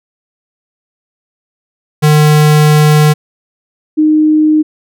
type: tone pair in turn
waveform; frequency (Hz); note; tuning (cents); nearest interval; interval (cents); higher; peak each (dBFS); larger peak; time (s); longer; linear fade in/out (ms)
square / sine; 151.3 / 307.9; D#3 / D#4; -48 / -18; octave; 1230; second; -5; neither; 2.02-3.14 / 3.97-4.63; first; 20
effects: none